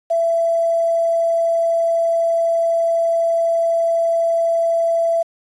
sine tone with quantisation, 668 Hz, E5, 23 cents sharp, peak -14 dBFS, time 0.1-5.23 s, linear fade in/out 10 ms, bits 7, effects resampled to 24000 Hz

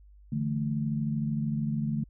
sine chord, D suspended second, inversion none, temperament equal with one note detuned, 146.83 / 166.63 / 220 Hz, D3 / E3 / A3, 0 / +19 / 0 cents, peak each -30 / -36 / -30 dBFS, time 0.32-2.04 s, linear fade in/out 5 ms, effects added 50 Hz sine -51 dBFS peak until 2.09 s

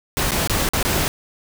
pink noise with dropouts, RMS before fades -20 dBFS, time 0.17-1.08 s, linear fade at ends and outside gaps 0 ms, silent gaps 0.309-0.318 / 0.474-0.497 / 0.689-0.735 / 0.828-0.85 s, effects none

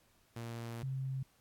sawtooth / sine tone pair in turn, 116.54 / 132.91 Hz, A#2 / C3, 0 / +28 cents, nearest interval major second, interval 228 cents, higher second, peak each -37 / -35 dBFS, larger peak second, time 0.36-0.83 / 0.83-1.23 s, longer first, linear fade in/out 5 ms, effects pink hiss -70 dBFS RMS until 1.4 s + AAC 64 kbps

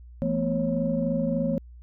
sine tone cluster, 168.5 / 221.7 / 245.2 / 547 Hz, E3 / A3 / B3 / C#5, +38 / +13 / -12 / -23 cents, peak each -28 dBFS, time 0.22-1.58 s, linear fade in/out 0 ms, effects tanh soft clip ceiling -13 dBFS + added 60 Hz sine -43 dBFS peak until 1.82 s

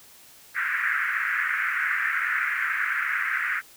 pink band-pass noise, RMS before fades -26 dBFS, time 0.54-3.62 s, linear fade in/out 50 ms, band 1400 to 2100 Hz, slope 48 dB/octave, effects white hiss -51 dBFS RMS until 3.76 s

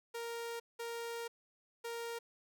sawtooth tone bursts at uneven times, 466.2 Hz, A#4, in tune, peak -36 dBFS, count 3, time 0.14-0.6 / 0.79-1.28 / 1.84-2.19 s, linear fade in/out 10 ms, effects none

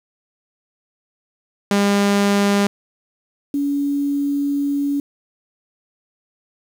sawtooth / sine tone pair in turn, 201.5 / 283.6 Hz, G3 / C#4, +48 / +40 cents, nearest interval tritone, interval 592 cents, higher second, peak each -10 / -17 dBFS, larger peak first, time 1.71-2.67 / 3.54-5 s, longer second, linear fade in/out 2 ms, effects low-pass 10000 Hz 12 dB/octave + 7-bit

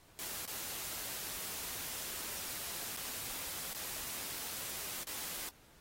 white noise with dropouts, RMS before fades -42 dBFS, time 0.19-5.49 s, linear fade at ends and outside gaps 1 ms, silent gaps 0.455-0.476 / 2.966-2.971 / 3.732-3.747 / 5.035-5.07 s, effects pink hiss -63 dBFS RMS until 5.8 s + AAC 48 kbps

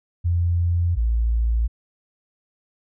sine tone pair in turn, 86.4 / 57 Hz, F2 / A#1, -18 / -38 cents, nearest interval perfect fifth, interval 720 cents, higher first, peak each -17 dBFS, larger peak neither, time 0.24-0.96 / 0.96-1.68 s, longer neither, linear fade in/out 20 ms, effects none

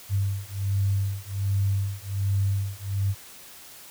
sine beating tone pair, 98 / 99.3 Hz, G2 / G2, 0 / +23 cents, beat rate 1.3 Hz, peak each -26 dBFS, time 0.09-3.15 s, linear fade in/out 50 ms, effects white hiss -46 dBFS RMS until 3.9 s

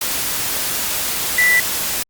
sine tone in noise, 1975.5 Hz, B6, in tune, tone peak -11 dBFS, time 1.38-1.6 s, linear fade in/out 5 ms, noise white, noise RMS -21 dBFS, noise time 0.01-2.03 s, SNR +7 dB, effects Opus 48 kbps

